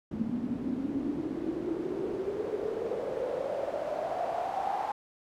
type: noise with band-pass filter sweep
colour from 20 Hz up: pink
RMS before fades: -33 dBFS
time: 0.11-4.92 s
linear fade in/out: 5 ms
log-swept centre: 220 to 820 Hz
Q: 8.2
effects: none